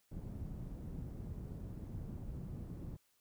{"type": "low-pass noise", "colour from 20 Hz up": "white", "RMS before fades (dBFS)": -45, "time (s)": [0.11, 2.97], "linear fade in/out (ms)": 10, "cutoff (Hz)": 140, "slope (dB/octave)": 12, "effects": ["white hiss -75 dBFS RMS until 3.2 s"]}